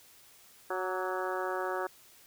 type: harmonic tone with a mistuned harmonic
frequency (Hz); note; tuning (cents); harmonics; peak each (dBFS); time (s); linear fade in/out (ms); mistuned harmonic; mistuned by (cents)
185; F#3; 0; 2 / 3 / 4 / 5 / 6 / 7 / 8 / 9; -36 / -38 / -39 / -40 / -41 / -41 / -42 / -43; 0.7-1.87; 5; 6; +45
effects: white hiss -58 dBFS RMS until 2.26 s